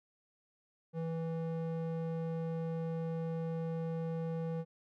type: tone with band-pass filter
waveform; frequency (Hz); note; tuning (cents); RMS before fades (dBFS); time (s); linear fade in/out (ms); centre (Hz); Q
square; 164; E3; -9; -37; 0.93-4.65; 50; 330; 3
effects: none